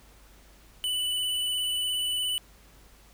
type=tone with vibrato; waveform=square; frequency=2982 Hz; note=F#7; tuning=13 cents sharp; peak=-27 dBFS; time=0.84-2.38 s; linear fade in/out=0 ms; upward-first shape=sine; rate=17 Hz; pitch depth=15 cents each way; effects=added 50 Hz sine -55 dBFS peak until 3.13 s + pink hiss -57 dBFS RMS until 3.13 s